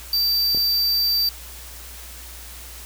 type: tone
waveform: square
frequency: 4660 Hz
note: D8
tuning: 14 cents flat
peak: -18 dBFS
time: 0.13-1.29 s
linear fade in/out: 2 ms
type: clicks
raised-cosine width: 2 ms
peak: -18 / -25 dBFS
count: 2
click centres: 0.548 / 0.574 s
effects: added 60 Hz sine -40 dBFS peak until 2.85 s + white hiss -40 dBFS RMS until 2.85 s